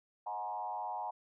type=tone with frequency modulation; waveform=sine; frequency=840 Hz; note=G#5; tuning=19 cents sharp; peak=-36 dBFS; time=0.26-1.11 s; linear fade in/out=10 ms; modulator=104 Hz; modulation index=1.4; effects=none